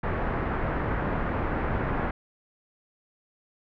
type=low-pass noise; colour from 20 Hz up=pink; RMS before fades=-28 dBFS; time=0.03-2.11 s; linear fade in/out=5 ms; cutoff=1800 Hz; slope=24 dB/octave; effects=none